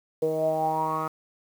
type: tone with low-pass filter sweep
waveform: 10% pulse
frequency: 157.7 Hz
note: D#3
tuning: 24 cents sharp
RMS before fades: -26 dBFS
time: 0.22-1.08 s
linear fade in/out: 5 ms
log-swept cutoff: 480 to 1300 Hz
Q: 8.8
effects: 8-bit